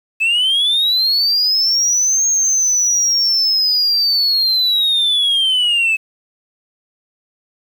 sine linear two-way sweep, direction up then down, 2583 to 6500 to 2583 Hz, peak -10 dBFS, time 0.2-5.97 s, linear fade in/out 20 ms, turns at 2.27 s, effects tanh soft clip ceiling -10 dBFS + 7-bit

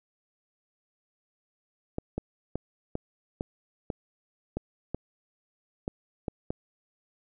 clicks, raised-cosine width 2 ms, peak -17 dBFS, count 11, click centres 1.984 / 2.18 / 2.556 / 2.954 / 3.409 / 3.902 / 4.57 / 4.946 / 5.879 / 6.282 / 6.505 s, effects none

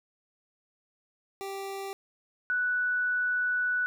25% pulse / sine tone pair in turn, 391.6 / 1481.1 Hz, G4 / F#6, -2 / +1 cents, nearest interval octave + major seventh, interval 2303 cents, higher second, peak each -31 / -25 dBFS, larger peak second, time 1.41-1.93 / 2.5-3.86 s, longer second, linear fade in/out 0 ms, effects none

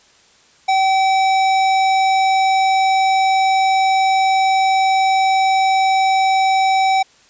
sine tone with hard clipping, 767 Hz, G5, 38 cents flat, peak -14 dBFS, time 0.68-7.03 s, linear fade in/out 10 ms, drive 17 dB, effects white hiss -51 dBFS RMS until 7.29 s + resampled to 16000 Hz

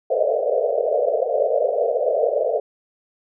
pink band-pass noise, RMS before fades -20 dBFS, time 0.1-2.6 s, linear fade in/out 5 ms, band 440 to 680 Hz, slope 96 dB/octave, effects none

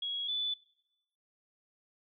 sine tone pair in turn, 3322 / 3483 Hz, G#7 / A7, 0 / -18 cents, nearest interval minor second, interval 82 cents, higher second, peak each -33 / -31 dBFS, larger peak second, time 0.02-0.28 / 0.28-0.54 s, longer neither, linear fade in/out 5 ms, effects noise-tail reverb RT60 0.9 s tail -22 dB re dry

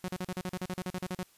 sawtooth tone bursts, 183.2 Hz, F#3, 17 cents flat, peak -29 dBFS, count 15, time 0.04-1.229 s, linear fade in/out 0 ms, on 41 ms, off 41 ms, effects white hiss -63 dBFS RMS until 1.37 s + resampled to 32000 Hz

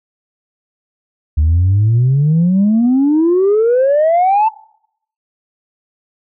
sine exponential sweep, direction up, 73.42 to 899 Hz, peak -7 dBFS, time 1.37-4.49 s, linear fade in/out 10 ms, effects noise-tail reverb RT60 0.7 s tail -22 dB re dry + tanh soft clip ceiling -6 dBFS

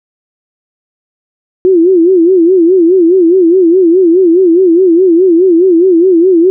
sine tone with vibrato, 353.4 Hz, F4, 21 cents sharp, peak -3 dBFS, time 1.65-6.5 s, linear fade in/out 0 ms, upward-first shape sine, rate 4.8 Hz, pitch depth 140 cents each way, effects none

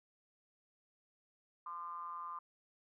triangle ring-modulated tone, 85.1 Hz, F2, 44 cents flat, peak -37 dBFS, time 1.66-2.39 s, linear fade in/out 5 ms, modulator 1120 Hz, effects none

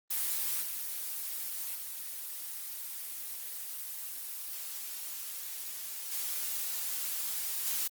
blue noise with level steps, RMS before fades -32 / -37 / -40 / -35 / -32 dBFS, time 0.1-7.88 s, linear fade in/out 10 ms, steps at 0.62 / 1.75 / 6.12 / 7.66 s, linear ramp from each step 2 ms, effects Opus 24 kbps

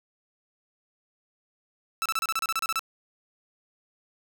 sawtooth tone bursts, 1318.5 Hz, E6, in tune, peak -21 dBFS, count 12, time 2.02-2.793 s, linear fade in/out 0 ms, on 36 ms, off 31 ms, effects none

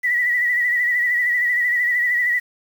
sine tone with vibrato, 1946 Hz, B6, 26 cents flat, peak -16 dBFS, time 0.03-2.4 s, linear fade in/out 20 ms, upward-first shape sine, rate 13 Hz, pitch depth 49 cents each way, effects 7-bit

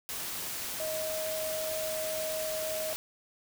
sine tone in noise, 629 Hz, D#5, 19 cents sharp, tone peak -33 dBFS, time 0.8-2.93 s, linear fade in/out 0 ms, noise white, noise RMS -37 dBFS, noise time 0.09-2.96 s, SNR +1 dB, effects none

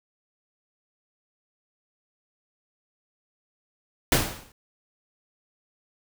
pink noise with exponential decay, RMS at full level -17 dBFS, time 4.12-4.52 s, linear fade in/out 2 ms, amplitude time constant 85 ms, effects none

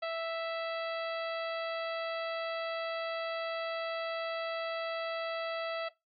harmonic tone, 659.3 Hz, E5, in tune, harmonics 1 / 2 / 3 / 4 / 5 / 6 / 7, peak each -34 / -40 / -44 / -46 / -48 / -50 / -51 dBFS, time 0.02-5.89 s, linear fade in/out 10 ms, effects noise-tail reverb RT60 0.2 s tail -20 dB re dry + AAC 48 kbps

